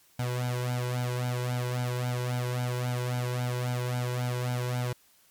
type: tone with flanger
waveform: sawtooth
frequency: 123.8 Hz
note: B2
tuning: 5 cents sharp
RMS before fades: -30 dBFS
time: 0.19-4.93 s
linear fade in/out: 5 ms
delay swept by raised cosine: 1.3 to 2.05 ms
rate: 3.7 Hz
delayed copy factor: +0.85
effects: white hiss -62 dBFS RMS until 5.3 s + MP3 96 kbps